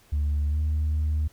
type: tone with pitch glide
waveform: sine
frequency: 73.42 to 76.45 Hz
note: D2 to D#2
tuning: 0 to -30 cents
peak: -20 dBFS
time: 0.12-1.28 s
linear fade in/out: 10 ms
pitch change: +70 cents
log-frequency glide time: 0.5-0.58 s
effects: tanh soft clip ceiling -20 dBFS + pink hiss -58 dBFS RMS until 1.32 s